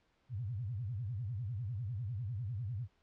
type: tone with vibrato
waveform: sine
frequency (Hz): 110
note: A2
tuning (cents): 0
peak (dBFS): -36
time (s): 0.29-2.88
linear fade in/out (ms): 50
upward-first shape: sine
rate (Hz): 10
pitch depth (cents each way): 290
effects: pink hiss -74 dBFS RMS until 3.02 s + low-pass 4000 Hz 12 dB/octave